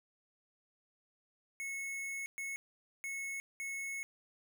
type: tone bursts at uneven times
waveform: square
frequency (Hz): 2192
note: C#7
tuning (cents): -20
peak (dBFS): -39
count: 4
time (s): 1.6-2.26 / 2.38-2.56 / 3.04-3.4 / 3.6-4.03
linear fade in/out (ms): 0
effects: none